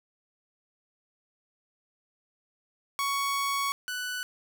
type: tone pair in turn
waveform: sawtooth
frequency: 1115 / 1488.3 Hz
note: C#6 / F#6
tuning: +10 / +10 cents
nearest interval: perfect fourth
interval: 500 cents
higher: second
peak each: -23 / -28 dBFS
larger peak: first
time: 2.99-3.72 / 3.88-4.23 s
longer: first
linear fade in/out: 0 ms
effects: none